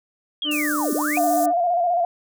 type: linear two-way sweep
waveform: sine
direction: down then up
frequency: 3341 to 220 to 2557 Hz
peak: -23 dBFS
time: 0.42-1.18 s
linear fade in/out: 2 ms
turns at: 0.93 s
type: harmonic tone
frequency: 298.4 Hz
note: D4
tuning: 28 cents sharp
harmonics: 1 / 2 / 4 / 5 / 6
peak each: -23 / -35 / -36 / -46 / -49 dBFS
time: 0.44-1.53 s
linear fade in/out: 50 ms
type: high-pass noise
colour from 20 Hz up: pink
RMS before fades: -31 dBFS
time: 0.51-1.46 s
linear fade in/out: 5 ms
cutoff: 6700 Hz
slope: 24 dB/octave
type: tone with vibrato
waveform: sine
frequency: 698.5 Hz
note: F5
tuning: in tune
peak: -17 dBFS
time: 1.17-2.05 s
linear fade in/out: 2 ms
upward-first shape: square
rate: 15 Hz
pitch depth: 47 cents each way
effects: none